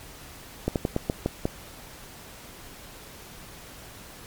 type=slowing click train; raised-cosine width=2 ms; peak=-10 dBFS; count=7; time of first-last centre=0.68-1.455 s; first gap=78 ms; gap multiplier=1.2; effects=pink hiss -45 dBFS RMS until 4.26 s + MP3 96 kbps